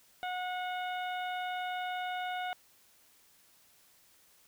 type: harmonic tone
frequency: 729 Hz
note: F#5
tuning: 26 cents flat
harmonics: 1 / 2 / 3 / 4 / 5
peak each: -35 / -41 / -45 / -47 / -49 dBFS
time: 0.23-2.53 s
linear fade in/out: 0 ms
effects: white hiss -64 dBFS RMS until 4.47 s